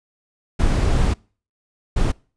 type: noise bursts at uneven times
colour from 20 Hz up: brown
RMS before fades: -17 dBFS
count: 2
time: 0.59-1.14 / 1.96-2.12 s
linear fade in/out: 10 ms
effects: noise-tail reverb RT60 0.4 s tail -25 dB re dry + resampled to 22050 Hz